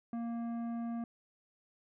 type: tone with tanh clipping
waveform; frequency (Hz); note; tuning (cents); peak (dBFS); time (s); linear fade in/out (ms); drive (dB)
sine; 233.1; A#3; 0; -37; 0.13-1.04; 2; 11
effects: none